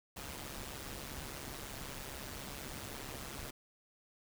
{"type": "noise with amplitude modulation", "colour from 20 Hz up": "pink", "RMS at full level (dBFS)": -42, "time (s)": [0.16, 3.51], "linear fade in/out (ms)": 10, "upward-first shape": "sine", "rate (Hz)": 138, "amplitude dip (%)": 70, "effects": []}